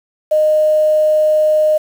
sine tone with quantisation, 615 Hz, D#5, 20 cents flat, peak -9 dBFS, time 0.31-1.78 s, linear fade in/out 10 ms, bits 6, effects none

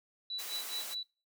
sine tone with tremolo, 3951 Hz, B7, in tune, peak -34 dBFS, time 0.3-1.03 s, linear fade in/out 2 ms, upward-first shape sine, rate 4.8 Hz, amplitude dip 100%
white noise, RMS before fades -42 dBFS, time 0.38-0.95 s, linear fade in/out 20 ms
effects noise-tail reverb RT60 0.3 s tail -20 dB re dry + high-pass 400 Hz 12 dB/octave

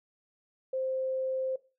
sine tone, 523.3 Hz, C5, in tune, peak -29 dBFS, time 0.73-1.56 s, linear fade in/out 5 ms, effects noise-tail reverb RT60 0.3 s tail -18 dB re dry

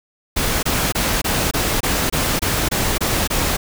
pink noise bursts, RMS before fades -19 dBFS, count 11, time 0.36-3.57 s, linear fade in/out 10 ms, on 270 ms, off 24 ms, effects none

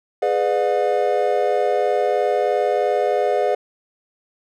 triangle chord, G# diminished seventh, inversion none, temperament just, 415.3 / 498.4 / 598 / 717.6 Hz, G#4 / B4 / D5 / F5, 0 / +16 / +31 / +47 cents, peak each -20 dBFS, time 0.22-3.55 s, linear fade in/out 5 ms, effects none

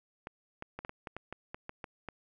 clicks, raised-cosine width 0.5 ms, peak -25 dBFS, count 12, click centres 0.271 / 0.624 / 0.79 / 0.849 / 0.894 / 1.072 / 1.166 / 1.326 / 1.545 / 1.694 / 1.842 / 2.087 s, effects none

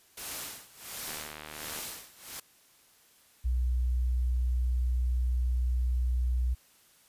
white noise with tremolo, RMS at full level -37 dBFS, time 0.17-2.4 s, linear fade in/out 5 ms, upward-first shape sine, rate 1.4 Hz, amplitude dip 90%
click train, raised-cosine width 0.3 ms, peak -25 dBFS, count 55, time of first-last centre 1.08-1.789 s, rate 76.2 Hz
sine tone, 61.74 Hz, B1, in tune, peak -25 dBFS, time 3.44-6.55 s, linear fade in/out 20 ms
effects white hiss -62 dBFS RMS until 7.08 s + resampled to 32000 Hz

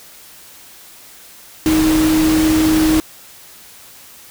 sine tone in noise, 314.3 Hz, D#4, 18 cents sharp, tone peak -11 dBFS, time 1.66-3 s, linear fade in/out 0 ms, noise pink, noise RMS -21 dBFS, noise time 1.66-3 s, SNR +7 dB, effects white hiss -41 dBFS RMS until 4.3 s

